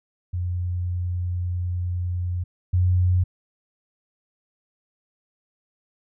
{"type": "tone pair in turn", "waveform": "sine", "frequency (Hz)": [89, 90.4], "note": ["F2", "F#2"], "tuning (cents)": [33, -40], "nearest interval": "unison", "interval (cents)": 27, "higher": "second", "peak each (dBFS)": [-23, -16], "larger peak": "second", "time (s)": [[0.33, 2.44], [2.73, 3.24]], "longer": "first", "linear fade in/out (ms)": 10, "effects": []}